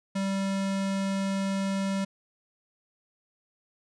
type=tone; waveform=square; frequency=194.8 Hz; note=G3; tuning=11 cents flat; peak=-27 dBFS; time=0.15-2.05 s; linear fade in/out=10 ms; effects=resampled to 22050 Hz